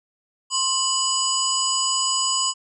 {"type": "harmonic tone with a mistuned harmonic", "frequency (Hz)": 987.8, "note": "B5", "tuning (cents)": 0, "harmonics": [1, 3, 5, 7, 8], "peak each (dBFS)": [-26, -26, -26, -26, -26], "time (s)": [0.5, 2.54], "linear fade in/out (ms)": 50, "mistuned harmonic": 1, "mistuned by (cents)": 120, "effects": []}